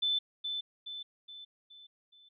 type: tone with echo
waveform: sine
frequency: 3520 Hz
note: A7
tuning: in tune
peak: -27 dBFS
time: 0.02-0.19 s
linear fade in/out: 10 ms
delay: 420 ms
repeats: 5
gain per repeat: -6 dB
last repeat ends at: 2.29 s
effects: none